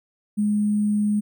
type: tone with sample-and-hold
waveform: sine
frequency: 208.9 Hz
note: G#3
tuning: 10 cents sharp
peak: -18 dBFS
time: 0.37-1.21 s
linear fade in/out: 20 ms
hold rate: 8820 Hz
effects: none